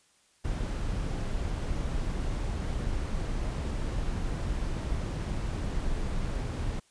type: noise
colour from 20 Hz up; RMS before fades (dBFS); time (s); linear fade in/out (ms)
brown; -31; 0.44-6.8; 10
effects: white hiss -65 dBFS RMS until 6.9 s + resampled to 22050 Hz